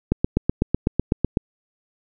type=click train; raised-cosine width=3 ms; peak=-4 dBFS; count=11; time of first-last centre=0.12-1.372 s; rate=7.99 Hz; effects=none